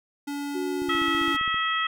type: tone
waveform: square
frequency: 285.8 Hz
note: D4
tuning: 47 cents flat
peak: -30 dBFS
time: 0.27-1.37 s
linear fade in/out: 10 ms
type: tone with pitch glide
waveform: sine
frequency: 365.8 to 337.4 Hz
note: F#4 to E4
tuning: -20 to +40 cents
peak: -28 dBFS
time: 0.54-1.34 s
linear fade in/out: 20 ms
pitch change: -140 cents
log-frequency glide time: 0.78-1.03 s
type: click train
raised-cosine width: 3 ms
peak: -29 dBFS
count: 12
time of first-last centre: 0.82-1.544 s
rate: 15.2 Hz
type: harmonic tone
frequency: 648 Hz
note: E5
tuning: 30 cents flat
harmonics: 2 / 3 / 4 / 5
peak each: -26 / -28 / -34 / -30 dBFS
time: 0.89-1.87 s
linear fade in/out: 5 ms
effects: none